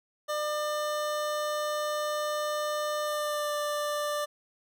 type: tone with pitch glide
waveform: 25% pulse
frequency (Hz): 600 to 591.4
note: D5 to D5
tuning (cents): +37 to +12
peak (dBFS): -25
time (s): 0.28-4.26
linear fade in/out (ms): 20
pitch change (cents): -25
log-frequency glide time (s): 3.05-3.54
effects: none